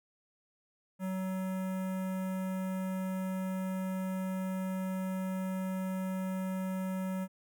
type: tone with notch filter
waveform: square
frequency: 187.9 Hz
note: F#3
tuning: 27 cents sharp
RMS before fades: -35 dBFS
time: 0.99-7.28 s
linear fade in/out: 50 ms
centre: 4300 Hz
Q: 0.5
effects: none